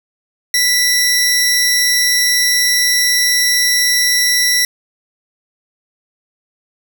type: tone pair together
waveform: sawtooth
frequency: 1975.5 / 5588 Hz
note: B6 / F8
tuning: 0 / 0 cents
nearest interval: octave + tritone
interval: 1800 cents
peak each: -11 dBFS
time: 0.54-4.65 s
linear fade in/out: 2 ms
effects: 7-bit